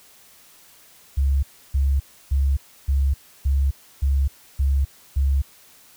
sine tone bursts, 68.7 Hz, C#2, 15 cents flat, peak -16 dBFS, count 8, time 1.17-5.42 s, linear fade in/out 10 ms, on 260 ms, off 310 ms, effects white hiss -51 dBFS RMS until 5.96 s

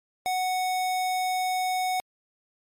square tone, 740 Hz, F#5, in tune, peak -25 dBFS, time 0.26-2 s, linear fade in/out 0 ms, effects MP3 64 kbps

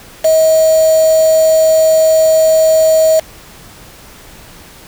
sine tone with quantisation, 637 Hz, D#5, 41 cents sharp, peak -6 dBFS, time 0.24-3.2 s, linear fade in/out 10 ms, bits 3, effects pink hiss -37 dBFS RMS until 4.87 s

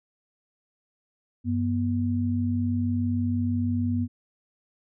sine tone pair together, 96.44 / 242.6 Hz, G2 / B3, -28 / -31 cents, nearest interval octave + major third, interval 1597 cents, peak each -26 / -25 dBFS, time 1.44-4.08 s, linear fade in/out 50 ms, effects none

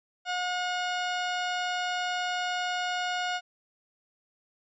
harmonic tone with a mistuned harmonic, 722 Hz, F#5, 43 cents flat, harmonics 1 / 2 / 3 / 4 / 5 / 6 / 7 / 8 / 10, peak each -31 / -33 / -40 / -37 / -42 / -45 / -47 / -48 / -48 dBFS, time 0.25-3.41 s, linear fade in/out 50 ms, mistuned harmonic 8, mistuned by -19 cents, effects none

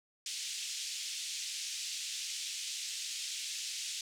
white band-pass noise, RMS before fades -40 dBFS, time 0.26-4.01 s, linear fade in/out 2 ms, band 2600 to 7400 Hz, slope 24 dB/octave, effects none

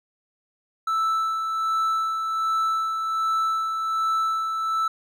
triangle tone with tremolo, 1318.5 Hz, E6, in tune, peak -18 dBFS, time 0.87-4.88 s, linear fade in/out 5 ms, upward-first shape sine, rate 1.3 Hz, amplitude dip 40%, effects none

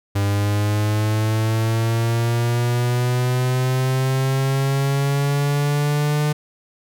45% pulse linear sweep, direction up, 99.9 to 150 Hz, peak -17 dBFS, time 0.15-6.33 s, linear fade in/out 10 ms, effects none

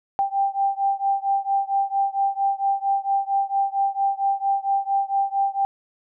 sine beating tone pair, 787 / 791.4 Hz, G5 / G5, +7 / +16 cents, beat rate 4.4 Hz, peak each -22 / -23 dBFS, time 0.19-5.65 s, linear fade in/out 0 ms, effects none

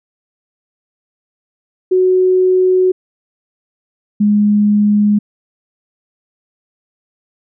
sine tone pair in turn, 370 / 207.7 Hz, F#4 / G#3, 0 / 0 cents, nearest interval minor seventh, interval 1000 cents, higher first, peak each -8 dBFS, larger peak neither, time 1.91-2.92 / 4.2-5.19 s, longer first, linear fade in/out 10 ms, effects none

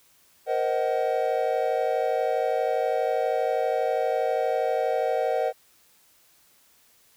triangle chord, C half-diminished seventh, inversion third, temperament just, 470.9 / 523.3 / 627.9 / 753.5 Hz, Bb4 / C5 / Eb5 / Gb5, +18 / 0 / +16 / +31 cents, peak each -26 dBFS, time 0.46-5.53 s, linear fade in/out 50 ms, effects white hiss -60 dBFS RMS until 7.16 s

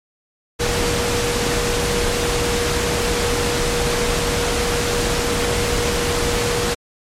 sine tone in noise, 478 Hz, A#4, 43 cents sharp, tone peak -22 dBFS, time 0.59-6.75 s, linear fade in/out 20 ms, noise pink, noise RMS -20 dBFS, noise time 0.59-6.75 s, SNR -5 dB, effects low-pass 9000 Hz 12 dB/octave + MP3 64 kbps

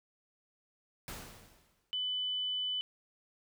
pink noise with exponential decay, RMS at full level -41 dBFS, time 1.08-1.91 s, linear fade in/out 1 ms, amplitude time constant 180 ms
sine tone, 3000 Hz, F#7, 23 cents sharp, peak -32 dBFS, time 1.93-2.81 s, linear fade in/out 0 ms
effects none

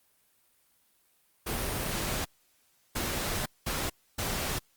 pink noise bursts at uneven times, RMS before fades -32 dBFS, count 4, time 1.46-2.25 / 2.95-3.46 / 3.66-3.9 / 4.18-4.59 s, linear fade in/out 10 ms, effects white hiss -68 dBFS RMS until 4.76 s + Opus 32 kbps

